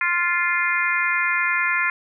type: harmonic tone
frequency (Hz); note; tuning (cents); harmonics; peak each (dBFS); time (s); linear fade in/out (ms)
349.2; F4; 0; 3 / 4 / 5 / 6 / 7; -27 / -25 / -24 / -23 / -27; 0.01-1.9; 2
effects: none